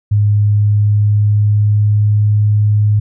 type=tone with pitch glide; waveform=sine; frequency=103.83 to 104.98 Hz; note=G#2 to G#2; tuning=0 to +19 cents; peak=-8 dBFS; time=0.11-3 s; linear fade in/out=10 ms; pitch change=+19 cents; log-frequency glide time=0.32-2.35 s; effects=none